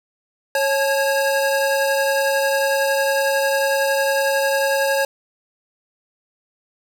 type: tone cluster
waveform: square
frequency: 549 / 867 / 1636 Hz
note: C#5 / A5 / G#6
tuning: -17 / -26 / -26 cents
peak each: -19 / -25 / -25 dBFS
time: 0.55-5.05 s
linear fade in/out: 2 ms
effects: 9-bit